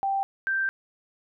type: tone pair in turn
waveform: sine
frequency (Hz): 784 / 1568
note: G5 / G6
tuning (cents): 0 / 0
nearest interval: octave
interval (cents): 1200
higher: second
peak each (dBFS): -23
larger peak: neither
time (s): 0.03-0.23 / 0.47-0.69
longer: second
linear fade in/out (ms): 0
effects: none